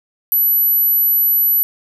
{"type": "tone", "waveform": "sine", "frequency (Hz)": 11840, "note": "F#9", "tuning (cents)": 0, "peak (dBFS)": -11, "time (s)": [0.32, 1.63], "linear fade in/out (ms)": 0, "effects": []}